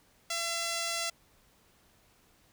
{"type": "tone", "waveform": "5% pulse", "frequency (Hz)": 676, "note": "E5", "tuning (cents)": 43, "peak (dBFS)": -20, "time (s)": [0.3, 1.1], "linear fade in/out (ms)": 5, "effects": ["pink hiss -65 dBFS RMS until 2.52 s"]}